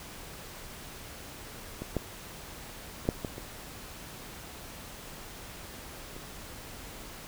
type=clicks; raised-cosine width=2 ms; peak=-22 / -15 / -30 / -11 / -19 / -26 / -29 dBFS; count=7; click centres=1.82 / 1.967 / 3.054 / 3.089 / 3.248 / 3.381 / 6.165 s; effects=pink hiss -45 dBFS RMS until 7.27 s